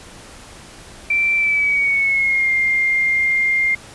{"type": "tone with pitch glide", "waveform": "sine", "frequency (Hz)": [2343, 2112], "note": ["D7", "C7"], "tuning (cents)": [-5, 16], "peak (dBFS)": -14, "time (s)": [1.1, 3.75], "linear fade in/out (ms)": 5, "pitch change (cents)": -179, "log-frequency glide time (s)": [1.36, 2.51], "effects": ["pink hiss -40 dBFS RMS until 3.94 s", "resampled to 24000 Hz"]}